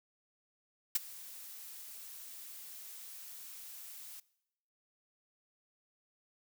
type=noise with ADSR envelope; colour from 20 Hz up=blue; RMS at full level=-27 dBFS; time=0.95-4.2 s; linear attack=6 ms; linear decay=22 ms; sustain=-22 dB; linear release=5 ms; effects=noise-tail reverb RT60 0.8 s tail -21 dB re dry